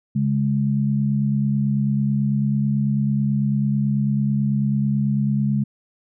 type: tone pair together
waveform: sine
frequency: 138.59 / 207.7 Hz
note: C#3 / G#3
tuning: 0 / 0 cents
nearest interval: perfect fifth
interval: 700 cents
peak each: -20 dBFS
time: 0.15-5.64 s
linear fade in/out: 10 ms
effects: none